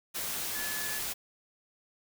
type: tone in noise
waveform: sine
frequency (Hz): 1721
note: A6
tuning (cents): -39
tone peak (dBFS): -38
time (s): 0.54-1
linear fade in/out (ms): 20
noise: white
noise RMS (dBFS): -35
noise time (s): 0.14-1.14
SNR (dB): -6
effects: none